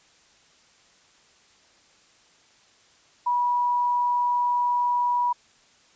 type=tone; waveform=sine; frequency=973 Hz; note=B5; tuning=26 cents flat; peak=-20 dBFS; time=3.26-5.33 s; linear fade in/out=10 ms; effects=white hiss -58 dBFS RMS until 5.95 s + resampled to 16000 Hz